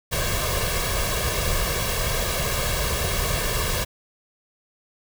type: noise with comb filter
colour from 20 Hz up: pink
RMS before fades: -24 dBFS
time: 0.11-3.85 s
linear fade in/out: 20 ms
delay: 1.8 ms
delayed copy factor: +0.75
effects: none